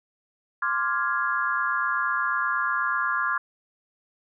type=chord; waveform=sine; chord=D half-diminished seventh; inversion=third; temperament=equal; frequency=1046.5 / 1174.7 / 1396.9 / 1661.2 Hz; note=C6 / D6 / F6 / Ab6; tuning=0 / 0 / 0 / 0 cents; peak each=-29 / -29 / -27 / -28 dBFS; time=0.62-3.38 s; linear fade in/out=5 ms; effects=none